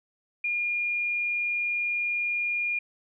sine tone, 2420 Hz, D#7, 49 cents flat, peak -25 dBFS, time 0.44-2.79 s, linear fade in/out 5 ms, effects none

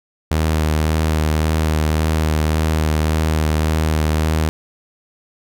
sawtooth tone with vibrato, 78.1 Hz, D#2, 7 cents sharp, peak -11 dBFS, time 0.31-4.49 s, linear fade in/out 0 ms, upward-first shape sine, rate 1.8 Hz, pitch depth 19 cents each way, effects none

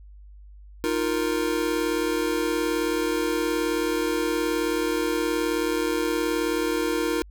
square chord, Eb suspended second, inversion none, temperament just, 311.1 / 350 / 466.7 Hz, Eb4 / F4 / Bb4, 0 / +4 / +2 cents, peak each -28 dBFS, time 0.84-7.22 s, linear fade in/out 0 ms, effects added 50 Hz sine -43 dBFS peak until 7.3 s

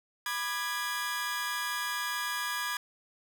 sawtooth chord, G# diminished, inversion first, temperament equal with one note detuned, 987.8 / 1199.3 / 1661.2 Hz, B5 / D6 / G#6, 0 / +36 / 0 cents, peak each -34 / -34 / -30 dBFS, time 0.26-2.77 s, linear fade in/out 2 ms, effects none

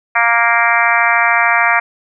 harmonic tone, 233.4 Hz, A#3, 2 cents sharp, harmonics 3 / 4 / 5 / 6 / 7 / 8 / 9 / 10, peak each -18 / -18 / -18 / -18 / -18 / -18 / -18 / -18 dBFS, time 0.15-1.8 s, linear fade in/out 10 ms, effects none

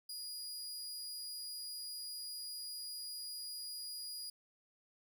sawtooth tone, 4885 Hz, D#8, 33 cents flat, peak -40 dBFS, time 0.09-4.3 s, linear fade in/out 5 ms, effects none

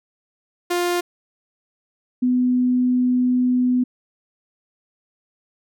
sawtooth / sine tone pair in turn, 351.6 / 250.1 Hz, F4 / B3, +12 / +22 cents, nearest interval tritone, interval 590 cents, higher first, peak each -15 dBFS, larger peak neither, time 0.7-1.01 / 2.22-3.84 s, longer second, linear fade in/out 10 ms, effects none

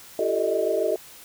sine tone cluster, 342.6 / 390.2 / 442.1 / 606 / 633 Hz, F4 / G4 / A4 / D#5 / D#5, -33 / -8 / +8 / -46 / +30 cents, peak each -31 / -27 / -26 / -28 / -26 dBFS, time 0.19-0.96 s, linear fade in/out 2 ms, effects white hiss -46 dBFS RMS until 1.24 s

